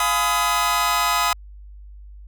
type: chord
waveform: sawtooth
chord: F half-diminished seventh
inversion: none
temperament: just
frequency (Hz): 698.5 / 838.1 / 1005.8 / 1257.2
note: F5 / Ab5 / Cb6 / Eb6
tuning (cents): 0 / +16 / +31 / +18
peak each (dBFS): -23 / -23 / -19 / -17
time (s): 0-1.33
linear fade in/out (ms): 2
effects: added 50 Hz sine -38 dBFS peak until 2.27 s